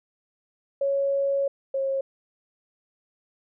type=tone pair in turn; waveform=sine; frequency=554.4 / 541.1 Hz; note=C#5 / C#5; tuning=0 / -42 cents; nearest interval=unison; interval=42 cents; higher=first; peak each=-21 / -23 dBFS; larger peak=first; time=0.81-1.48 / 1.74-2.01 s; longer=first; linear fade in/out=5 ms; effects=none